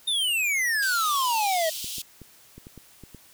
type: exponential sweep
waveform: square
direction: down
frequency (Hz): 3695 to 622.3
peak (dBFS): -23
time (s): 0.07-1.7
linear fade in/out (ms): 10
type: high-pass noise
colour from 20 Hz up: pink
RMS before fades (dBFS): -34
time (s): 0.82-2.02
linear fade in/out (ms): 5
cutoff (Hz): 2900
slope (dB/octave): 48
type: clicks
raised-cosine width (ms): 3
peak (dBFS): -30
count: 8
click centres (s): 1.844 / 1.983 / 2.217 / 2.58 / 2.669 / 2.777 / 3.037 / 3.147
effects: white hiss -54 dBFS RMS until 3.33 s